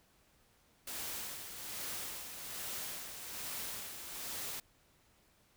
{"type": "noise with tremolo", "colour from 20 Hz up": "white", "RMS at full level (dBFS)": -41, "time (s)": [0.87, 4.6], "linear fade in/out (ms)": 5, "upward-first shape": "sine", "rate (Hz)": 1.2, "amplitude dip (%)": 50, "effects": ["pink hiss -69 dBFS RMS until 5.56 s"]}